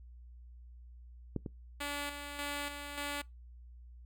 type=clicks; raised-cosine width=3 ms; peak=-21 / -26 dBFS; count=2; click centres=1.363 / 1.462 s
type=tone with tremolo; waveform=5% pulse; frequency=287.9 Hz; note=D4; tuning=34 cents flat; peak=-25 dBFS; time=1.8-3.22 s; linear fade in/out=10 ms; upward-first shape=square; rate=1.7 Hz; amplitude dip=50%
effects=noise-tail reverb RT60 0.2 s tail -24 dB re dry + added 60 Hz sine -50 dBFS peak until 4.05 s